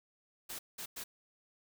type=noise bursts at uneven times; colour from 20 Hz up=white; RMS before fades=-43 dBFS; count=3; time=0.49-0.59 / 0.78-0.86 / 0.96-1.04 s; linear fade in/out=10 ms; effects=none